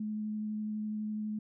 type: tone with vibrato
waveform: sine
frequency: 213.4 Hz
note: G#3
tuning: 47 cents sharp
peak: -33 dBFS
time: 0-1.39 s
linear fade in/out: 5 ms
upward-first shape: sine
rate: 12 Hz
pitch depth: 9 cents each way
effects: none